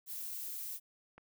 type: noise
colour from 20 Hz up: violet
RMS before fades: -42 dBFS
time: 0.06-0.8 s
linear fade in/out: 50 ms
type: click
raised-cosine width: 0.5 ms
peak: -38 dBFS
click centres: 1.18 s
effects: none